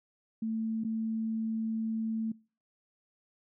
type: tone with dropouts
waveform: sine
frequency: 222.6 Hz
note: A3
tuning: 20 cents sharp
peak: -30 dBFS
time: 0.42-2.32 s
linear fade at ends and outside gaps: 5 ms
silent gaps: 0.838-0.847 s
effects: noise-tail reverb RT60 0.4 s tail -25 dB re dry